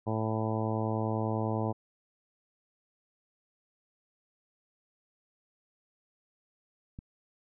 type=harmonic tone; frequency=110 Hz; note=A2; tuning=in tune; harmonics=1 / 2 / 3 / 4 / 5 / 6 / 7 / 8 / 9; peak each=-32 / -35 / -37 / -38 / -39 / -40 / -40 / -41 / -42 dBFS; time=0.06-1.73 s; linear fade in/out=20 ms
type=click; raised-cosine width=5 ms; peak=-29 dBFS; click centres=6.989 s
effects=none